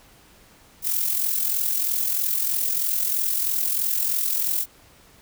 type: noise with amplitude modulation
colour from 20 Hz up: violet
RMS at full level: -21 dBFS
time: 0.82-4.66 s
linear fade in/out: 50 ms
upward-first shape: sine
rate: 43.1 Hz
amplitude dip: 55%
effects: pink hiss -53 dBFS RMS until 5.21 s